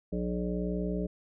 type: harmonic tone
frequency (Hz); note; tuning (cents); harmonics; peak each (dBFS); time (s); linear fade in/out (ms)
60.2; B1; -44; 1 / 3 / 5 / 7 / 9 / 10; -36 / -32 / -38 / -37 / -43 / -41; 0.12-1.07; 10
effects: none